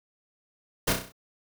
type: noise with echo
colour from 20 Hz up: pink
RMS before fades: -24 dBFS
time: 0.87-0.93 s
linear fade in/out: 10 ms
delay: 32 ms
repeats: 6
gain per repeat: -5 dB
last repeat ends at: 1.122 s
effects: none